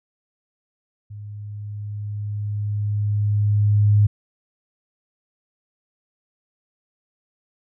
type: tone with level ramp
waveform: sine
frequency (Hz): 103.83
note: G#2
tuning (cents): 0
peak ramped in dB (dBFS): -33 to -11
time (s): 1.1-4.07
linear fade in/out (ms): 10
effects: none